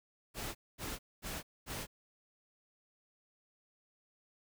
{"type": "noise bursts", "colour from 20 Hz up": "pink", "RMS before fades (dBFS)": -41, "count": 4, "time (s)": [0.34, 1.87], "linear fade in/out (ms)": 50, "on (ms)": 210, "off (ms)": 230, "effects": []}